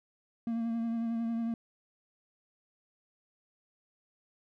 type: tone with vibrato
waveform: triangle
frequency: 230 Hz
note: A#3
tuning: 23 cents flat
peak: -28 dBFS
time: 0.47-1.54 s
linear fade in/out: 2 ms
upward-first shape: triangle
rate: 11 Hz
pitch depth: 29 cents each way
effects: none